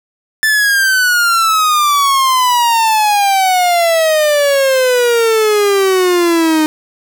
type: exponential sweep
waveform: 45% pulse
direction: down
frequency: 1765 to 306.9 Hz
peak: -9 dBFS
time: 0.43-6.66 s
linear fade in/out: 0 ms
effects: none